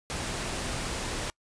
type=noise; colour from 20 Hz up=pink; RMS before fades=-33 dBFS; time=0.1-1.3 s; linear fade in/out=0 ms; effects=noise-tail reverb RT60 0.1 s tail -26 dB re dry + resampled to 22050 Hz